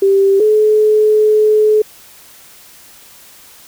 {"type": "tone pair in turn", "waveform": "sine", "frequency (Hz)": [392, 428], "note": ["G4", "A4"], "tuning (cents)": [0, -48], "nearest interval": "major second", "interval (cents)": 152, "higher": "second", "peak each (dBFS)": -7, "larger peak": "neither", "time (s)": [[0.02, 0.4], [0.4, 1.82]], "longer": "second", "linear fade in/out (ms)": 5, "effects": ["white hiss -41 dBFS RMS until 3.67 s"]}